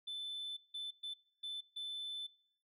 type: tone bursts at uneven times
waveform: sine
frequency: 3520 Hz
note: A7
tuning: in tune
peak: -38 dBFS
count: 5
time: 0.07-0.57 / 0.74-0.91 / 1.03-1.14 / 1.43-1.61 / 1.76-2.27 s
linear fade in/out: 10 ms
effects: noise-tail reverb RT60 0.8 s tail -26 dB re dry + tanh soft clip ceiling -39 dBFS